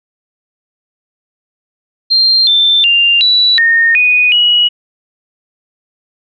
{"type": "tone with pitch steps", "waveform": "sine", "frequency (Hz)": [4180, 3555, 2792, 3943, 1838, 2479, 2913], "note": ["C8", "A7", "F7", "B7", "A#6", "D#7", "F#7"], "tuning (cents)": [-2, 17, -1, -4, -25, -7, -28], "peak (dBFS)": -6, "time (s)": [2.1, 4.69], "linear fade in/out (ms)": 20, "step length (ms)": 370, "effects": []}